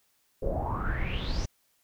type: noise with low-pass filter sweep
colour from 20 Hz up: brown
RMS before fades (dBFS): -30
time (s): 0.42-1.46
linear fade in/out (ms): 10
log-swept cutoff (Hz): 480 to 6200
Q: 9.2
effects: white hiss -70 dBFS RMS until 1.83 s